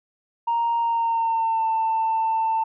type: tone with pitch glide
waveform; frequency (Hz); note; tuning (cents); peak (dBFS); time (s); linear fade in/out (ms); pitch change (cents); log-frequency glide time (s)
sine; 932.3 to 892.8; A#5 to A5; 0 to +25; -18; 0.47-2.64; 10; -75; 0.78-1.67
effects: tanh soft clip ceiling -16 dBFS